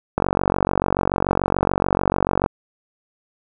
click train, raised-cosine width 1 ms, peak -3 dBFS, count 108, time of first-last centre 0.18-2.461 s, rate 46.9 Hz, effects none

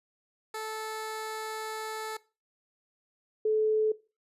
15% pulse / sine tone pair in turn, 437.1 / 433.1 Hz, A4 / A4, -11 / -27 cents, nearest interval unison, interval 16 cents, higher first, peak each -28 / -23 dBFS, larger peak second, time 0.54-2.17 / 3.45-3.92 s, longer first, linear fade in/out 5 ms, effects noise-tail reverb RT60 0.3 s tail -19 dB re dry + resampled to 32000 Hz

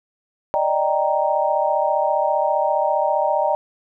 sine chord, Eb major seventh, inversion third, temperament equal, 587.3 / 622.3 / 784 / 932.3 Hz, D5 / Eb5 / G5 / Bb5, 0 / 0 / 0 / 0 cents, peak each -22 dBFS, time 0.54-3.55 s, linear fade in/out 0 ms, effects none

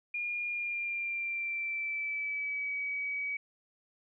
sine tone with pitch glide, 2421 to 2272 Hz, D#7 to C#7, -48 to +42 cents, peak -32 dBFS, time 0.14-3.37 s, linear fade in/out 5 ms, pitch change -110 cents, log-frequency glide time 0.47-2.73 s, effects none

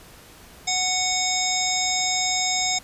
harmonic tone, 740 Hz, F#5, in tune, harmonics 1 / 3 / 5 / 7 / 9 / 10, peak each -28 / -28 / -28 / -28 / -28 / -28 dBFS, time 0.67-2.79 s, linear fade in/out 10 ms, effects pink hiss -47 dBFS RMS until 2.83 s + resampled to 32000 Hz

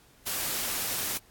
white noise, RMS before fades -31 dBFS, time 0.26-1.18 s, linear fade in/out 10 ms, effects pink hiss -59 dBFS RMS until 1.3 s + AAC 64 kbps

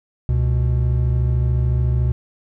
triangle tone pair together, 69 / 122.82 Hz, C#2 / B2, -7 / -9 cents, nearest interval minor seventh, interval 998 cents, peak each -16 dBFS, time 0.29-2.12 s, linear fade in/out 0 ms, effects none

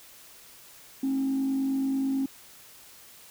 sine tone with frequency modulation, 269.3 Hz, C#4, 50 cents flat, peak -23 dBFS, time 1.03-2.26 s, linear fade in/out 5 ms, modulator 49.2 Hz, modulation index 0.28, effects tanh soft clip ceiling -21 dBFS + white hiss -51 dBFS RMS until 3.3 s

